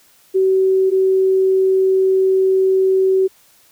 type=tone pair in turn; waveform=sine; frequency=380 / 380 Hz; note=F#4 / F#4; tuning=+46 / +46 cents; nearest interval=unison; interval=0 cents; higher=neither; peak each=-11 dBFS; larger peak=neither; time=0.34-0.91 / 0.91-3.28 s; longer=second; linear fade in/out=20 ms; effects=white hiss -52 dBFS RMS until 3.71 s